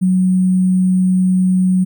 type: tone with sample-and-hold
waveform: sine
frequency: 184.7 Hz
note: F#3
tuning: 3 cents flat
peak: -10 dBFS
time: 0.01-1.85 s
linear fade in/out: 20 ms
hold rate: 8820 Hz
effects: none